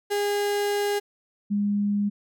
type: tone pair in turn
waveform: 35% pulse / sine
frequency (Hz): 408.6 / 204.3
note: G#4 / G#3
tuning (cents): -28 / -28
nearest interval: octave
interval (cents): 1200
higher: first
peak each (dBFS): -21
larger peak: neither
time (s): 0.1-1 / 1.5-2.1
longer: first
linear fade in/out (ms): 20
effects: none